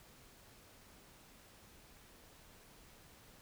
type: silence
effects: pink hiss -61 dBFS RMS until 3.41 s